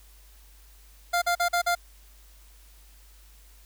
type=tone bursts; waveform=25% pulse; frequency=698.5 Hz; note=F5; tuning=in tune; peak=-18 dBFS; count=5; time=1.13-1.752 s; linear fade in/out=10 ms; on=90 ms; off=43 ms; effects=added 50 Hz sine -51 dBFS peak until 3.65 s + white hiss -58 dBFS RMS until 3.65 s